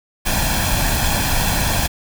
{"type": "noise with comb filter", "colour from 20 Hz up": "pink", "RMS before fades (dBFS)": -18, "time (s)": [0.25, 1.88], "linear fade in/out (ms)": 20, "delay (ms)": 1.2, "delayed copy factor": 0.65, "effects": []}